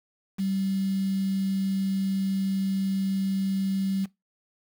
sine tone with quantisation, 193.3 Hz, G3, 24 cents flat, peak -24 dBFS, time 0.38-4.06 s, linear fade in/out 20 ms, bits 7, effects noise-tail reverb RT60 0.2 s tail -21 dB re dry

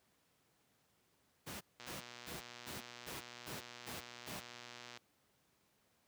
pink noise bursts, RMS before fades -46 dBFS, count 8, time 1.46-4.41 s, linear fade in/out 20 ms, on 150 ms, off 250 ms
click train, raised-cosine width 0.2 ms, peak -33 dBFS, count 385, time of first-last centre 1.8-4.974 s, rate 121 Hz
effects pink hiss -75 dBFS RMS until 6.07 s + high-pass 100 Hz 12 dB/octave

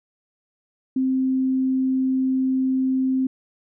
sine tone, 261.6 Hz, C4, in tune, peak -18 dBFS, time 0.96-3.27 s, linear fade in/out 5 ms, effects none

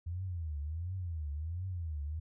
sine tone with vibrato, 82.41 Hz, E2, in tune, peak -35 dBFS, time 0.06-2.2 s, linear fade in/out 10 ms, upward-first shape triangle, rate 1.4 Hz, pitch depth 260 cents each way, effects none

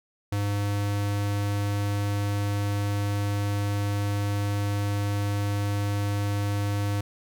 square tone, 101.8 Hz, G#2, 34 cents flat, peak -25 dBFS, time 0.32-7.01 s, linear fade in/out 5 ms, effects none

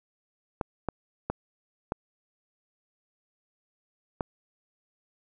clicks, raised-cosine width 1 ms, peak -14 dBFS, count 5, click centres 0.612 / 0.887 / 1.3 / 1.921 / 4.208 s, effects none

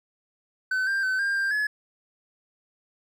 triangle tone with pitch steps, 1519 / 1586 / 1523 / 1600 / 1589 / 1702 Hz, F#6 / G6 / F#6 / G6 / G6 / G#6, +45 / +20 / +50 / +35 / +23 / +42 cents, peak -21 dBFS, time 0.71-1.67 s, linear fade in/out 5 ms, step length 160 ms, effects none

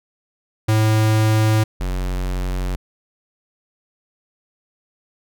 square tone pair in turn, 109 / 45.83 Hz, A2 / F#1, -16 / -16 cents, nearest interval octave + minor third, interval 1500 cents, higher first, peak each -14 / -21 dBFS, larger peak first, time 0.68-1.64 / 1.8-2.76 s, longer neither, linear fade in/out 10 ms, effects none

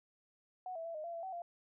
sine tone with pitch steps, 737 / 657 / 668 / 616 / 682 / 671 / 759 / 691 Hz, F#5 / E5 / E5 / D#5 / F5 / E5 / F#5 / F5, -7 / -6 / +23 / -17 / -41 / +31 / +44 / -19 cents, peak -40 dBFS, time 0.66-1.42 s, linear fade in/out 2 ms, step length 95 ms, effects none

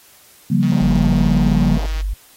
sine chord, G half-diminished seventh, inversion second, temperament just, 141.12 / 176.4 / 196 / 235.2 Hz, Db3 / F3 / G3 / Bb3, +31 / +18 / 0 / +16 cents, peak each -18 dBFS, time 0.5-1.78 s, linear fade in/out 10 ms
click train, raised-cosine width 0.2 ms, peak -18 dBFS, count 219, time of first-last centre 0.63-2.01 s, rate 158 Hz
white low-pass noise, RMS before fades -33 dBFS, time 0.72-1.86 s, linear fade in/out 2 ms, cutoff 1000 Hz, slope 48 dB/octave
sine tone, 49 Hz, G1, in tune, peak -18 dBFS, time 0.81-2.14 s, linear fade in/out 10 ms
effects white hiss -48 dBFS RMS until 2.36 s + AAC 48 kbps

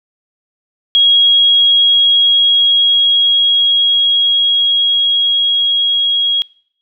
sine tone with level ramp, 3297 Hz, G#7, 13 cents flat, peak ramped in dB -6 to -11 dBFS, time 0.95-6.42 s, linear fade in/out 0 ms, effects noise-tail reverb RT60 0.6 s tail -24 dB re dry

